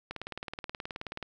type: click train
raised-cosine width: 0.3 ms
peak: -21 dBFS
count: 22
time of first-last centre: 0.11-1.227 s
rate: 18.8 Hz
effects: none